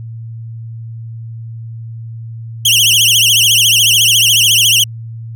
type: tone with vibrato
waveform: sawtooth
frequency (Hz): 3014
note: F#7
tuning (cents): +31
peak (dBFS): -4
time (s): 2.65-4.84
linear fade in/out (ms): 5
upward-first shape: triangle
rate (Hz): 14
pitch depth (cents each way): 210
effects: added 114 Hz sine -24 dBFS peak until 5.35 s